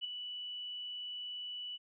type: tone with ADSR envelope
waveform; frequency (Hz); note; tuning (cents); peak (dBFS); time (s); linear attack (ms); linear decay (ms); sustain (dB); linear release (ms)
sine; 2961; F#7; +1; -33; 0.01-1.78; 35; 8; -7; 29
effects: none